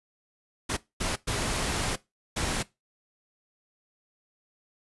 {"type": "noise bursts at uneven times", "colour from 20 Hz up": "pink", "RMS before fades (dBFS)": -29, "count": 4, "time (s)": [[0.69, 0.77], [1, 1.16], [1.27, 1.96], [2.36, 2.63]], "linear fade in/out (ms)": 10, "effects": ["noise-tail reverb RT60 0.2 s tail -19 dB re dry", "resampled to 24000 Hz"]}